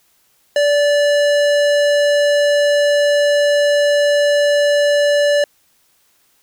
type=tone with hard clipping; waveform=sine; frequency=581 Hz; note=D5; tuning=19 cents flat; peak=-13 dBFS; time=0.56-5.44 s; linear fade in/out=2 ms; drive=18 dB; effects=white hiss -58 dBFS RMS until 6.42 s